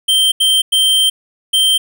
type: tone bursts at uneven times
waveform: square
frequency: 3136 Hz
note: G7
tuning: in tune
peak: -10 dBFS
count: 4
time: 0.08-0.32 / 0.4-0.62 / 0.72-1.1 / 1.53-1.78 s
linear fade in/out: 10 ms
effects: none